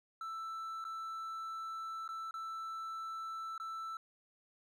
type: tone with dropouts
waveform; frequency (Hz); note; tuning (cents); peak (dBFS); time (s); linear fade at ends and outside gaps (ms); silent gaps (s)
triangle; 1325; E6; +9; -38; 0.21-3.97; 2; 0.842-0.85 / 2.078-2.089 / 2.31-2.34 / 3.579-3.599
effects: none